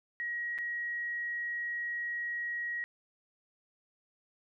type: tone with dropouts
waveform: sine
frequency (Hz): 1900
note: A#6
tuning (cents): +33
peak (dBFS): -33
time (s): 0.2-2.84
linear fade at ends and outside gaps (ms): 0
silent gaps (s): 0.58-0.586
effects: none